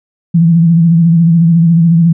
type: tone with vibrato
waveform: sine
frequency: 167.1 Hz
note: E3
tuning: 24 cents sharp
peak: -4 dBFS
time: 0.34-2.13 s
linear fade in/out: 10 ms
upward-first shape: sine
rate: 14 Hz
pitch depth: 55 cents each way
effects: none